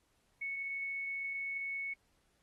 sine tone, 2211 Hz, C#7, 5 cents flat, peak -36 dBFS, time 0.41-1.94 s, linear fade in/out 10 ms, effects pink hiss -75 dBFS RMS until 2.42 s + AAC 32 kbps

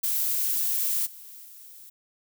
violet noise with level steps, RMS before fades -26 / -45 / -47 dBFS, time 0.03-1.9 s, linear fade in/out 10 ms, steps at 1.05 / 1.44 s, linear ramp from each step 20 ms, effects none

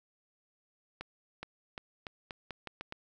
accelerating click train, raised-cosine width 0.3 ms, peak -24 dBFS, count 9, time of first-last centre 1.01-2.924 s, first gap 420 ms, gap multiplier 0.83, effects none

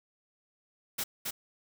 white noise with echo, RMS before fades -33 dBFS, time 0.98-1.04 s, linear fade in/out 10 ms, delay 270 ms, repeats 1, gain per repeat -2 dB, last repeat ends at 1.31 s, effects none

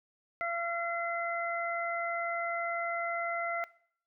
harmonic tone, 682 Hz, F5, 41 cents flat, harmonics 1 / 2 / 3, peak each -35 / -35 / -35 dBFS, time 0.41-3.64 s, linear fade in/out 0 ms, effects noise-tail reverb RT60 0.6 s tail -21 dB re dry

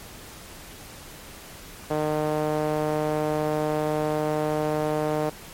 sawtooth tone with band-pass filter, 152.5 Hz, D#3, 34 cents flat, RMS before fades -25 dBFS, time 1.9-5.3 s, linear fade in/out 10 ms, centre 590 Hz, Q 1.6, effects pink hiss -43 dBFS RMS until 5.53 s + MP3 64 kbps

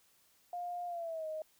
sine tone with pitch glide, 706 to 625.4 Hz, F5 to D#5, +19 to +9 cents, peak -37 dBFS, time 0.53-1.42 s, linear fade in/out 2 ms, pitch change -210 cents, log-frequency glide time 0.87-1.27 s, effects white hiss -69 dBFS RMS until 1.59 s

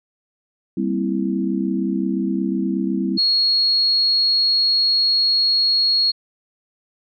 sine chord, C dominant seventh, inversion second, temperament equal, 196 / 233.1 / 261.6 / 329.6 Hz, G3 / Bb3 / C4 / E4, 0 / 0 / 0 / 0 cents, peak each -22 / -28 / -24 / -24 dBFS, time 0.77-3.18 s, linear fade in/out 5 ms
sine tone, 4310 Hz, C#8, 49 cents flat, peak -14 dBFS, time 3.17-6.12 s, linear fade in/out 20 ms
effects none

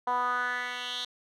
10% pulse tone with band-pass filter sweep, 246.9 Hz, B3, in tune, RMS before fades -31 dBFS, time 0.07-1.05 s, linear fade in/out 5 ms, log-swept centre 890 to 3800 Hz, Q 3.8, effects none

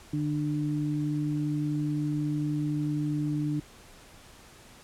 sine tone pair together, 149.19 / 298 Hz, D3 / D4, +28 / +25 cents, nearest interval octave, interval 1197 cents, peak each -29 / -29 dBFS, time 0.13-3.6 s, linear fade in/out 5 ms, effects pink hiss -52 dBFS RMS until 4.83 s + low-pass 11000 Hz 12 dB/octave

